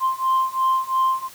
sine beating tone pair, 1046.5 / 1049.4 Hz, C6 / C6, 0 / +5 cents, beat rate 2.9 Hz, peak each -20 / -19 dBFS, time 0-1.29 s, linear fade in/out 50 ms, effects tanh soft clip ceiling -13 dBFS + white hiss -44 dBFS RMS until 1.34 s

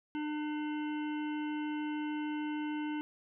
harmonic tone, 301.1 Hz, D4, 43 cents sharp, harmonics 1 / 3 / 5 / 7 / 9 / 10, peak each -34 / -44 / -48 / -51 / -53 / -54 dBFS, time 0.15-3.01 s, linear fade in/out 0 ms, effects none

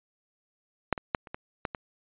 clicks, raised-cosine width 0.5 ms, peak -7 / -21 / -9 / -30 / -20 / -14 / -19 dBFS, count 7, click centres 0.927 / 0.978 / 1.148 / 1.272 / 1.345 / 1.652 / 1.748 s, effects resampled to 8000 Hz

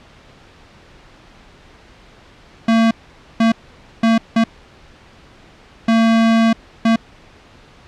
square tone bursts at uneven times, 226.5 Hz, A#3, 50 cents flat, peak -11 dBFS, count 6, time 2.68-2.91 / 3.4-3.52 / 4.03-4.18 / 4.36-4.44 / 5.88-6.53 / 6.85-6.96 s, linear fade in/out 5 ms, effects pink hiss -45 dBFS RMS until 7.87 s + low-pass 4000 Hz 12 dB/octave

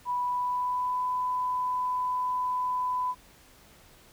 sine tone with pitch glide, 985 to 1001.1 Hz, B5 to B5, -5 to +23 cents, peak -26 dBFS, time 0.05-3.15 s, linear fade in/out 50 ms, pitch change +28 cents, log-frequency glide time 0.21-1.05 s, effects pink hiss -56 dBFS RMS until 4.12 s

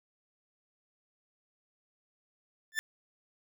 40% pulse tone with exponential growth, 1765 Hz, A6, 5 cents sharp, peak -24 dBFS, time 2.72-2.79 s, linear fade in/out 0 ms, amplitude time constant 15 ms, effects none

